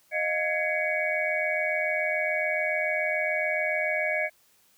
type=tone cluster; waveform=sine; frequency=618 / 705 / 1669 / 2074 / 2242 Hz; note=D#5 / F5 / G#6 / C7 / C#7; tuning=-12 / +16 / +8 / -16 / +19 cents; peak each=-29 / -36 / -32 / -35 / -28 dBFS; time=0.11-4.3 s; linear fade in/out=50 ms; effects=white hiss -63 dBFS RMS until 4.77 s